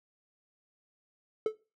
triangle tone with exponential decay, 436 Hz, A4, 16 cents flat, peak -20 dBFS, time 1.46-1.56 s, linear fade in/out 2 ms, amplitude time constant 20 ms, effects noise-tail reverb RT60 0.3 s tail -19 dB re dry

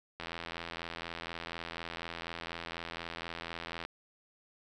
click train, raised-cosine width 0.3 ms, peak -23 dBFS, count 308, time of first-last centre 0.2-3.85 s, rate 84.1 Hz, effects none

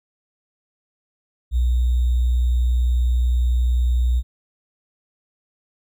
sine tone with sample-and-hold, 61.1 Hz, B1, 18 cents flat, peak -15 dBFS, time 1.51-4.23 s, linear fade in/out 50 ms, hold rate 3675 Hz, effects none

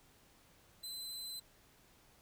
sawtooth tone, 4044 Hz, B7, 40 cents sharp, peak -40 dBFS, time 0.83-1.4 s, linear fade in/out 10 ms, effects pink hiss -66 dBFS RMS until 2.21 s

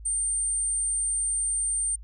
sine tone, 8870 Hz, C#9, in tune, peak -24 dBFS, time 0.05-1.96 s, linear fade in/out 10 ms, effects added 53 Hz sine -40 dBFS peak until 2.03 s

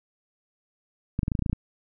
clicks, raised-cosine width 5 ms, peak -13 dBFS, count 10, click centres 1.191 / 1.232 / 1.281 / 1.318 / 1.352 / 1.392 / 1.423 / 1.462 / 1.497 / 1.53 s, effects none

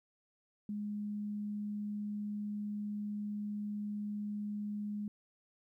sine tone, 207.7 Hz, G#3, in tune, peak -36 dBFS, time 0.69-5.08 s, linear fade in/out 2 ms, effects 13-bit

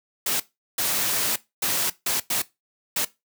white noise bursts at uneven times, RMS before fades -24 dBFS, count 6, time 0.26-0.4 / 0.78-1.36 / 1.62-1.9 / 2.06-2.2 / 2.3-2.42 / 2.96-3.05 s, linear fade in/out 5 ms, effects noise-tail reverb RT60 0.2 s tail -18 dB re dry + high-pass 100 Hz 12 dB/octave

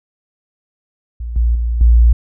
sine tone with level steps, 58.3 Hz, A#1, 1 cent sharp, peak -21 / -10 / -14 / -5 dBFS, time 1.2-2.13 s, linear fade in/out 5 ms, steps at 1.36 / 1.55 / 1.81 s, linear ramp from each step 2 ms, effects none

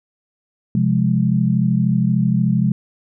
sine chord, F minor, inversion second, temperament equal, 130.81 / 174.61 / 207.7 Hz, C3 / F3 / Ab3, 0 / 0 / 0 cents, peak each -18 dBFS, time 0.75-2.72 s, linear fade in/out 2 ms, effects none

